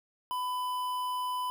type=tone with notch filter; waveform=square; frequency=1000 Hz; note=B5; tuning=21 cents sharp; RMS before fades=-33 dBFS; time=0.31-1.5 s; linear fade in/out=0 ms; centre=6500 Hz; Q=0.72; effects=none